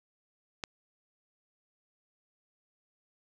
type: click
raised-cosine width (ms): 0.2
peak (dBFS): -17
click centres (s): 0.638
effects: none